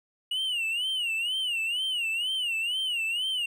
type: tone with vibrato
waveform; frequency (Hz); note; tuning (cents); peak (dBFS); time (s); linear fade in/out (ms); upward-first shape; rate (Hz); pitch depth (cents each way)
triangle; 2875; F7; +50; -25; 0.31-3.46; 5; sine; 2.1; 150
effects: none